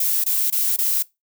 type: noise bursts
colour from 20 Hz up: violet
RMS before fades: -20 dBFS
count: 4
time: 0-1.026 s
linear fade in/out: 5 ms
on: 240 ms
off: 22 ms
effects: noise-tail reverb RT60 0.2 s tail -21 dB re dry